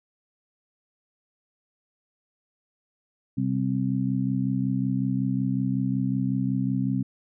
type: harmonic tone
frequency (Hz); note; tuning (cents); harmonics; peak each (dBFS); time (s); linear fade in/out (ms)
65.41; C2; 0; 2 / 3 / 4; -27 / -27 / -27; 3.37-7.03; 10
effects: none